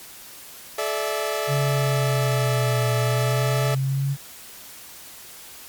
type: chord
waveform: sawtooth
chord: A suspended fourth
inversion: none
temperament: equal with one note detuned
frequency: 430 / 587.3 / 659.3 Hz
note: A4 / D5 / E5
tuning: -40 / 0 / 0 cents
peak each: -24 dBFS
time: 0.78-3.75 s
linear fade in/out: 5 ms
type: linear two-way sweep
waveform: sine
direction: down then up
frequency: 140 to 120.3 to 140 Hz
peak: -20 dBFS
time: 1.47-4.17 s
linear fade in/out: 50 ms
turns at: 2.95 s
effects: white hiss -42 dBFS RMS until 5.68 s + MP3 96 kbps